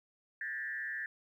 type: tone with frequency modulation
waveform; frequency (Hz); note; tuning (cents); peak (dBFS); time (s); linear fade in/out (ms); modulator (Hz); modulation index
sine; 1760; A6; 0; -36; 0.41-1.06; 2; 135; 0.97
effects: 12-bit